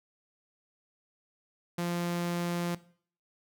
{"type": "tone", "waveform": "sawtooth", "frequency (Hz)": 173.4, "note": "F3", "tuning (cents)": -12, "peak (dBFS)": -26, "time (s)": [1.78, 2.75], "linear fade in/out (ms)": 5, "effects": ["noise-tail reverb RT60 0.5 s tail -18 dB re dry"]}